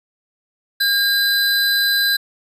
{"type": "tone pair together", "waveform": "square", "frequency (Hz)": [1616, 4018], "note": ["G#6", "B7"], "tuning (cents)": [-48, 29], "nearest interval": "octave + major third", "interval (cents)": 1577, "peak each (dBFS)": -18, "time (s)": [0.8, 2.17], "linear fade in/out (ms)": 10, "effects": ["resampled to 32000 Hz"]}